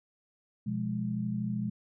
sine chord, F diminished, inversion second, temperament equal, 123.47 / 174.61 / 207.7 Hz, Cb3 / F3 / Ab3, 0 / 0 / 0 cents, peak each -35 / -37 / -32 dBFS, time 0.66-1.7 s, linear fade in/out 10 ms, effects none

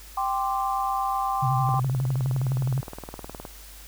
sine chord, G suspended fourth, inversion none, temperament equal, 784 / 1046.5 / 1174.7 Hz, G5 / C6 / D6, 0 / 0 / 0 cents, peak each -26 / -28 / -30 dBFS, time 0.17-1.8 s, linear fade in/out 5 ms
sine tone with vibrato, 130.1 Hz, C3, 9 cents flat, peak -22 dBFS, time 1.42-2.81 s, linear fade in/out 10 ms, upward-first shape triangle, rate 12 Hz, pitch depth 120 cents each way
click train, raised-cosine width 1 ms, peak -22 dBFS, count 35, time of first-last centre 1.69-3.452 s, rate 19.3 Hz
effects added 50 Hz sine -45 dBFS peak until 3.87 s + white hiss -47 dBFS RMS until 3.87 s

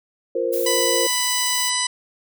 sine chord, F suspended fourth, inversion none, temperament equal, 349.2 / 466.2 / 523.3 Hz, F4 / Bb4 / C5, 0 / 0 / 0 cents, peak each -26 / -23 / -23 dBFS, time 0.35-1.07 s, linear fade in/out 5 ms
violet noise, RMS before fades -29 dBFS, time 0.52-1.7 s, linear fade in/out 20 ms
harmonic tone, 994 Hz, B5, 11 cents sharp, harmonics 1 / 2 / 3 / 4 / 5 / 6 / 8 / 9, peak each -28 / -28 / -28 / -28 / -28 / -28 / -28 / -28 dBFS, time 0.66-1.87 s, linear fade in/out 5 ms
effects none

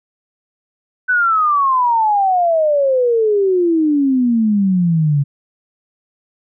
sine exponential sweep, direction down, 1519 to 138.59 Hz, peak -11 dBFS, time 1.08-5.24 s, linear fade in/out 20 ms, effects none

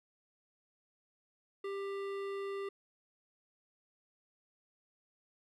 triangle tone with hard clipping, 395.4 Hz, G4, 15 cents sharp, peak -39 dBFS, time 1.64-2.69 s, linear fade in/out 5 ms, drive 18 dB, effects none

